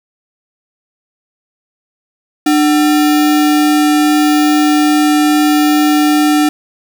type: tone with sample-and-hold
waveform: sine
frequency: 299.6 Hz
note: D4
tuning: 35 cents sharp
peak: -7 dBFS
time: 2.46-6.49 s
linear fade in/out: 5 ms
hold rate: 1050 Hz
effects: none